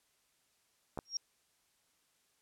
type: clicks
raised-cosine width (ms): 1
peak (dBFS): -25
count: 2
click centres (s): 0.975 / 0.989
type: tone with exponential growth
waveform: sine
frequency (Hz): 5588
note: F8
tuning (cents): 0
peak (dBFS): -29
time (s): 1.05-1.17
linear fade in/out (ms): 2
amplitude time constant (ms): 24
effects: white hiss -74 dBFS RMS until 2.41 s + low-pass 11000 Hz 12 dB/octave